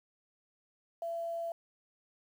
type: tone with quantisation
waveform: sine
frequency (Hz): 673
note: E5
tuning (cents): +36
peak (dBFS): -34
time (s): 1.02-1.52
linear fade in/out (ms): 2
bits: 10
effects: none